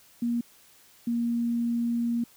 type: tone pair in turn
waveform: sine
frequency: 236.8 / 235.4 Hz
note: A#3 / A#3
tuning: +27 / +17 cents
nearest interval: unison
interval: 10 cents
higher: first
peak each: -24 dBFS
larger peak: neither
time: 0.22-0.41 / 1.07-2.24 s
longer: second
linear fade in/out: 5 ms
effects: white hiss -57 dBFS RMS until 2.36 s